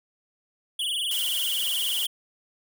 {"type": "tone with vibrato", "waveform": "square", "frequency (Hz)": 3136, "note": "G7", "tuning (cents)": 0, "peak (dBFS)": -26, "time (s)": [0.79, 2.07], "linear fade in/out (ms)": 5, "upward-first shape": "triangle", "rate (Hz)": 20, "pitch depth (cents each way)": 190}
{"type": "noise", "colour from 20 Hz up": "blue", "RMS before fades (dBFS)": -32, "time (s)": [1.11, 2.06], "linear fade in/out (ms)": 2}
{"effects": []}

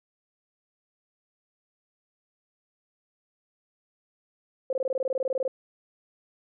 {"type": "tone bursts", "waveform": "sine", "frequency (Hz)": 523.3, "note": "C5", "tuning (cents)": 0, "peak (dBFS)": -24, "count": 16, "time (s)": [4.7, 5.479], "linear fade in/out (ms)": 2, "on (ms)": 29, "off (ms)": 21, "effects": []}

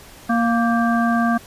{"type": "harmonic tone with a mistuned harmonic", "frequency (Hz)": 233.1, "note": "A#3", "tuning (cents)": 0, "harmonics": [1, 3, 5, 7], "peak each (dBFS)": [-17, -22, -24, -25], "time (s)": [0.29, 1.38], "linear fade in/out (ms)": 10, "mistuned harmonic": 7, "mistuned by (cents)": -50, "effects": ["pink hiss -43 dBFS RMS until 1.46 s", "resampled to 32000 Hz"]}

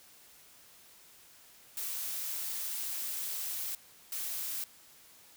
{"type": "noise bursts at uneven times", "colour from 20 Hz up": "blue", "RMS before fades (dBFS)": -37, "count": 2, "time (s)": [[1.77, 3.75], [4.12, 4.64]], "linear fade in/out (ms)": 2, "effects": ["white hiss -58 dBFS RMS until 5.36 s"]}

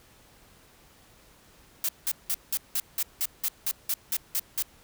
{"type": "noise bursts", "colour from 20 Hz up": "blue", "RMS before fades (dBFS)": -27, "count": 13, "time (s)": [1.84, 4.624], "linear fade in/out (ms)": 2, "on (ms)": 48, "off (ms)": 180, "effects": ["pink hiss -57 dBFS RMS until 4.83 s"]}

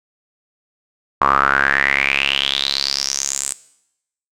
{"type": "tone with band-pass filter sweep", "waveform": "sawtooth", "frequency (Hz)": 69, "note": "C#2", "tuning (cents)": -7, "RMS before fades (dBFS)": -18, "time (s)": [1.21, 3.53], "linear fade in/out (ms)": 5, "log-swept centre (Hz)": [1100, 8300], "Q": 7.8, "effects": ["noise-tail reverb RT60 0.8 s tail -19 dB re dry"]}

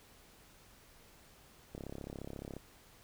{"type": "click train", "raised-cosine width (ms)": 2, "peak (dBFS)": -30, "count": 29, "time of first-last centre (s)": [1.75, 2.566], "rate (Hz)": 34.3, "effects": ["pink hiss -61 dBFS RMS until 3.03 s"]}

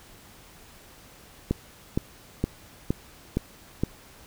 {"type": "click train", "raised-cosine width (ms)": 3, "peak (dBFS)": -10, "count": 6, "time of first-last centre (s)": [1.51, 3.836], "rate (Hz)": 2.15, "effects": ["pink hiss -51 dBFS RMS until 4.26 s"]}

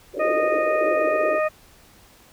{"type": "band-pass noise", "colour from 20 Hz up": "pink", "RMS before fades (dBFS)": -27, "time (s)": [0.13, 1.4], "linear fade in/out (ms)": 50, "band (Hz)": [300, 600], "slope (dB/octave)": 96}
{"type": "harmonic tone", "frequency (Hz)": 618, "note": "D#5", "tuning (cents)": -12, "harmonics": [1, 2, 3, 4], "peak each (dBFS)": [-20, -26, -30, -32], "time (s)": [0.19, 1.49], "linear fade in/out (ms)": 20}
{"effects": ["pink hiss -52 dBFS RMS until 2.32 s"]}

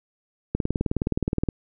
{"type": "click train", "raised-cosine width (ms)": 3, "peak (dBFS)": -10, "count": 19, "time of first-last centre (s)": [0.55, 1.488], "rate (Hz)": 19.2, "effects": []}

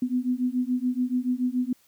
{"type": "beating tone pair", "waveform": "sine", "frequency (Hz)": [246.9, 253.9], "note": ["B3", "B3"], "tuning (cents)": [0, 48], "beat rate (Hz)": 7, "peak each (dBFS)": -26, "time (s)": [0.02, 1.73], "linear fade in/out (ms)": 5, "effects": ["white hiss -62 dBFS RMS until 1.87 s"]}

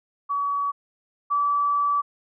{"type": "tone pair in turn", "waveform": "sine", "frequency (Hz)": [1135, 1153.5], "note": ["C#6", "D6"], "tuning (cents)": [41, -31], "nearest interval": "unison", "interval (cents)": 28, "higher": "second", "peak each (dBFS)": [-22, -19], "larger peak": "second", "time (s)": [[0.29, 0.72], [1.3, 2.02]], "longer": "second", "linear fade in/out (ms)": 20, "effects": []}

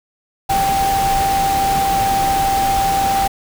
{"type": "tone in noise", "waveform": "sine", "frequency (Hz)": 784, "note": "G5", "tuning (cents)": 0, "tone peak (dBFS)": -14, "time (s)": [0.49, 3.28], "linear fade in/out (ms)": 10, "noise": "pink", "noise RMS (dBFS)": -23, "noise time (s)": [0.49, 3.28], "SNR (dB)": 6, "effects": []}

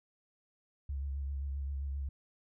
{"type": "tone with vibrato", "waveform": "sine", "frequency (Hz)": 69.3, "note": "C#2", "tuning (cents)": 0, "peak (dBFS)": -34, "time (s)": [0.89, 2.09], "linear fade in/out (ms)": 5, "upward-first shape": "sine", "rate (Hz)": 7.6, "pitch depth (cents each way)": 39, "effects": []}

